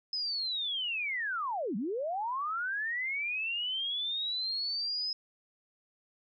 sine linear two-way sweep, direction down then up, 5120 to 179.3 to 5120 Hz, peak -31 dBFS, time 0.13-5.13 s, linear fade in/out 2 ms, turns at 1.76 s, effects none

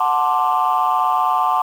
sine chord, D dominant seventh, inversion first, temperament equal with one note detuned, 736.6 / 880 / 1046.5 / 1174.7 Hz, F#5 / A5 / C6 / D6, -8 / 0 / 0 / 0 cents, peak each -19 dBFS, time 0-1.62 s, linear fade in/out 5 ms, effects tanh soft clip ceiling -8 dBFS + 7-bit

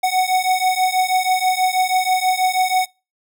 square beating tone pair, 740 / 746.2 Hz, F#5 / F#5, 0 / +14 cents, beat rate 6.2 Hz, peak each -19 dBFS, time 0.03-2.86 s, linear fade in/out 10 ms, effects noise-tail reverb RT60 0.3 s tail -25 dB re dry

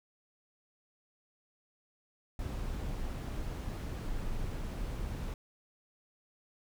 brown noise, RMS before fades -37 dBFS, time 2.39-5.34 s, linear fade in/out 2 ms, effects none

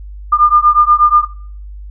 sine beating tone pair, 1202 / 1210.3 Hz, D6 / D#6, +40 / -48 cents, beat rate 8.3 Hz, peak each -10 dBFS, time 0.32-1.25 s, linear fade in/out 10 ms, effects noise-tail reverb RT60 0.5 s tail -17 dB re dry + added 50 Hz sine -27 dBFS peak until 1.9 s

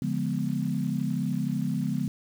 sine chord, D diminished seventh, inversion none, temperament equal with one note detuned, 143.56 / 174.61 / 207.7 / 246.9 Hz, D3 / F3 / Ab3 / Cb4, -39 / 0 / 0 / 0 cents, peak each -31 dBFS, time 0.02-2.08 s, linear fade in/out 2 ms, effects 8-bit

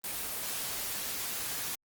white noise, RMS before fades -36 dBFS, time 0.04-1.75 s, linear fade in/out 2 ms, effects Opus 24 kbps

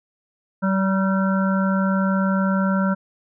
harmonic tone with a mistuned harmonic, 191.9 Hz, G3, 37 cents flat, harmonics 1 / 3 / 5 / 7 / 8, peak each -18 / -27 / -30 / -27 / -32 dBFS, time 0.62-2.95 s, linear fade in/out 20 ms, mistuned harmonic 7, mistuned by +29 cents, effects none

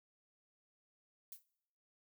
violet noise with exponential decay, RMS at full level -45 dBFS, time 1.32-1.44 s, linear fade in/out 2 ms, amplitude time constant 26 ms, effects noise-tail reverb RT60 0.8 s tail -22 dB re dry

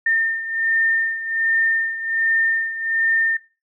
sine beating tone pair, 1811 / 1812.3 Hz, A6 / A#6, +49 / -49 cents, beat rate 1.3 Hz, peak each -19 / -24 dBFS, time 0.06-3.37 s, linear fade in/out 5 ms, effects noise-tail reverb RT60 0.3 s tail -18 dB re dry

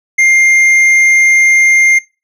sine tone with hard clipping, 2110 Hz, C7, 14 cents sharp, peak -7 dBFS, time 0.18-1.99 s, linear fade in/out 10 ms, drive 6 dB, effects noise-tail reverb RT60 0.3 s tail -23 dB re dry

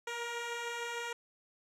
10% pulse beating tone pair, 466.2 / 472.8 Hz, A#4 / A#4, 0 / +24 cents, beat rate 6.6 Hz, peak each -37 / -29 dBFS, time 0.07-1.13 s, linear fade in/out 5 ms, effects low-pass 8000 Hz 12 dB/octave

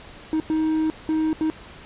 triangle tone bursts at uneven times, 314.6 Hz, D#4, 19 cents sharp, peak -17 dBFS, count 4, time 0.33-0.4 / 0.5-0.9 / 1.09-1.33 / 1.41-1.5 s, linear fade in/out 0 ms, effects pink hiss -43 dBFS RMS until 1.85 s + resampled to 8000 Hz

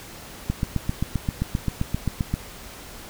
click train, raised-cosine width 5 ms, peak -10 dBFS, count 15, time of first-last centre 0.5-2.34 s, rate 7.61 Hz, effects pink hiss -41 dBFS RMS until 3.09 s

